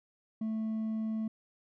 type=tone with hard clipping; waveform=sine; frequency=220 Hz; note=A3; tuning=in tune; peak=-32 dBFS; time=0.41-1.28 s; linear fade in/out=5 ms; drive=2 dB; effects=none